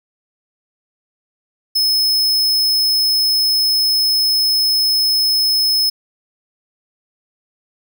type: tone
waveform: 45% pulse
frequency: 5190 Hz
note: E8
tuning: 28 cents flat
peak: -13 dBFS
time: 1.75-5.9 s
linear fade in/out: 10 ms
effects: none